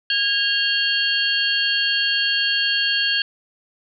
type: tone cluster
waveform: sine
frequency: 1635 / 2788 / 3220 / 4408 Hz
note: G#6 / F7 / G7 / C#8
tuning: -28 / -4 / +46 / -11 cents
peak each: -23 dBFS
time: 0.1-3.22 s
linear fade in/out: 2 ms
effects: none